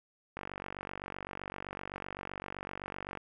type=click train; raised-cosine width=0.5 ms; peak=-24 dBFS; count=135; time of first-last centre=0.37-3.173 s; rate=47.8 Hz; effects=none